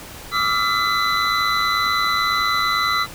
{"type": "tone cluster", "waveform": "triangle", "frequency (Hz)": [1162, 1264, 1373, 2012, 3992], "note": ["D6", "D#6", "F6", "B6", "B7"], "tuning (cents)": [-19, 27, -30, 32, 18], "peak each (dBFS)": -22, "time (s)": [0.31, 3.07], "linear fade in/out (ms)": 50, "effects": ["pink hiss -37 dBFS RMS until 3.14 s"]}